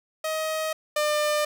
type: tone pair in turn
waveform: sawtooth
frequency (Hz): 630 / 599.8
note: D#5 / D5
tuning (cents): +21 / +36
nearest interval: minor second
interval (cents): 85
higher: first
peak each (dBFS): -22 / -18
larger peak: second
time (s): 0.24-0.73 / 0.96-1.45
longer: neither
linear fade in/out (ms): 5
effects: none